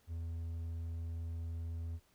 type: tone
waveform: triangle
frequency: 83 Hz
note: E2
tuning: 12 cents sharp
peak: -36 dBFS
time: 0.07-2 s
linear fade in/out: 50 ms
effects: pink hiss -71 dBFS RMS until 2.14 s